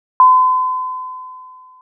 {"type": "tone with exponential decay", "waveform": "sine", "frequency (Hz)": 1019, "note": "C6", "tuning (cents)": -46, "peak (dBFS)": -3, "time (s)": [0.2, 1.81], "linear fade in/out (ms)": 1, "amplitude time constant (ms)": 350, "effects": []}